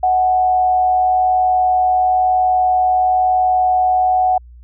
sine tone with frequency modulation, 740 Hz, F#5, in tune, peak -11 dBFS, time 0.03-4.38 s, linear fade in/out 5 ms, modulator 101 Hz, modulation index 0.32, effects added 60 Hz sine -37 dBFS peak until 4.63 s

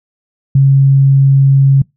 sine tone, 136.7 Hz, C#3, 24 cents flat, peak -4 dBFS, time 0.55-1.82 s, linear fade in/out 5 ms, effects noise-tail reverb RT60 0.2 s tail -25 dB re dry

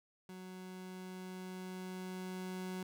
30% pulse tone with level ramp, 185 Hz, F#3, in tune, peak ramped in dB -45 to -37 dBFS, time 0.29-2.83 s, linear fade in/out 2 ms, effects none

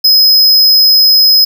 square tone, 5080 Hz, D#8, 35 cents sharp, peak -4 dBFS, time 0.04-1.45 s, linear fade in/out 10 ms, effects none

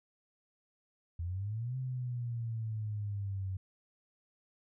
sine exponential two-way sweep, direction up then down, 82.2 to 130.81 to 93.7 Hz, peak -34 dBFS, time 1.19-3.57 s, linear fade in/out 5 ms, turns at 1.77 s, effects none

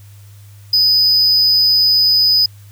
triangle tone with amplitude modulation, 4994 Hz, D#8, 6 cents sharp, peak -6 dBFS, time 0.73-2.46 s, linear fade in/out 5 ms, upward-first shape sine, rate 239 Hz, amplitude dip 45%, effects added 101 Hz sine -37 dBFS peak until 2.71 s + white hiss -50 dBFS RMS until 2.71 s

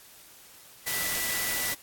sine tone in noise, 1973 Hz, B6, 2 cents flat, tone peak -34 dBFS, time 0.86-1.75 s, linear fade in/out 20 ms, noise white, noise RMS -30 dBFS, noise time 0.86-1.75 s, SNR -7 dB, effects white hiss -52 dBFS RMS until 1.82 s + AAC 64 kbps

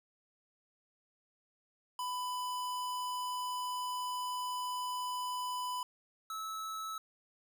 square tone pair in turn, 997 / 1302.6 Hz, B5 / E6, +16 / -21 cents, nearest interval perfect fourth, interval 463 cents, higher second, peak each -36 / -39 dBFS, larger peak first, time 1.99-5.83 / 6.3-6.98 s, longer first, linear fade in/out 2 ms, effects none

